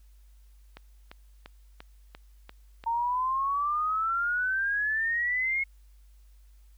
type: click train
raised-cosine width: 0.3 ms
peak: -27 dBFS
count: 7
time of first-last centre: 0.77-2.839 s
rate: 2.9 Hz
type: exponential sweep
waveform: sine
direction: up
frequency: 912 to 2179 Hz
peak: -25 dBFS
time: 2.86-5.64 s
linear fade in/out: 10 ms
effects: added 50 Hz sine -52 dBFS peak until 6.77 s + white hiss -70 dBFS RMS until 6.77 s